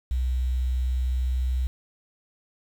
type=tone with pitch glide; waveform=sine; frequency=63 to 63.4 Hz; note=B1 to B1; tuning=+35 to +46 cents; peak=-22 dBFS; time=0.11-1.67 s; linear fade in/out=0 ms; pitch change=+11 cents; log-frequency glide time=0.53-1.54 s; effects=8-bit